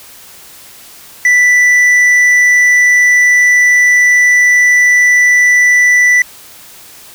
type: tone with tanh clipping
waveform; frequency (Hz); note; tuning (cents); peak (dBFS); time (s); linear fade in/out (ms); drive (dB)
sine; 1975.5; B6; 0; -6; 1.25-6.22; 2; 6
effects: white hiss -36 dBFS RMS until 7.14 s